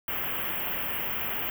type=band-stop noise; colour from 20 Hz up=white; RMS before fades=-31 dBFS; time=0.08-1.5 s; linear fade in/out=2 ms; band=3200 to 13000 Hz; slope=96 dB/octave; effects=none